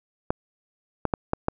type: clicks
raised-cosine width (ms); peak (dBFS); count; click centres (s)
1; -8; 5; 0.305 / 1.053 / 1.138 / 1.334 / 1.484
effects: none